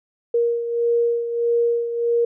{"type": "beating tone pair", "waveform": "sine", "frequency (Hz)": [470, 471.6], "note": ["A#4", "A#4"], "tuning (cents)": [14, 20], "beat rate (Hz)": 1.6, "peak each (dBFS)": [-18, -25], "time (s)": [0.34, 2.25], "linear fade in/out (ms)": 5, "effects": []}